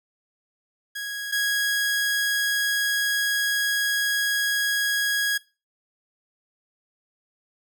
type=tone pair in turn; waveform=sawtooth; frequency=1654 / 1654 Hz; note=G#6 / G#6; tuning=-8 / -8 cents; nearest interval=unison; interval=0 cents; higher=neither; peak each=-26 / -18 dBFS; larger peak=second; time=0.95-1.32 / 1.32-5.38 s; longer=second; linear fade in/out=10 ms; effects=noise-tail reverb RT60 0.3 s tail -21 dB re dry